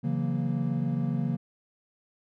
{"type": "chord", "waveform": "triangle", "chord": "F# dominant seventh", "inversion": "second", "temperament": "equal with one note detuned", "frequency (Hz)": [138.59, 166.15, 185, 233.1], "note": ["C#3", "E3", "F#3", "A#3"], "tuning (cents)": [0, 14, 0, 0], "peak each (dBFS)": [-28, -29, -33, -29], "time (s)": [0.03, 1.37], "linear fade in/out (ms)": 20, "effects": []}